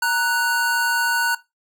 square tone pair together, 931.7 / 1479 Hz, A#5 / F#6, -1 / -1 cents, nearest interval minor sixth, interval 800 cents, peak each -24 / -20 dBFS, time 0.02-1.35 s, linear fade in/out 5 ms, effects noise-tail reverb RT60 0.2 s tail -17 dB re dry

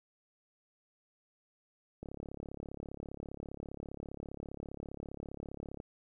click train, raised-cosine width 2 ms, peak -30 dBFS, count 133, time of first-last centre 2.03-5.801 s, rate 35 Hz, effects 12-bit

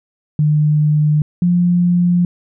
sine tone pair in turn, 150.8 / 175.98 Hz, D3 / F3, +46 / +13 cents, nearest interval minor third, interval 267 cents, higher second, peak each -10 dBFS, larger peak neither, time 0.39-1.22 / 1.42-2.25 s, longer neither, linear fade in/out 2 ms, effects none

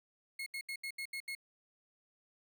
35% pulse tone bursts, 2166 Hz, C#7, 41 cents flat, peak -37 dBFS, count 7, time 0.39-1.351 s, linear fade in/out 5 ms, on 73 ms, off 75 ms, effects none

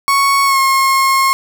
35% pulse tone with pitch glide, 1108.7 to 1077.1 Hz, C#6 to C6, 0 to +50 cents, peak -8 dBFS, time 0.08-1.33 s, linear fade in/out 0 ms, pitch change -50 cents, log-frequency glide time 0.45-0.59 s, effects none

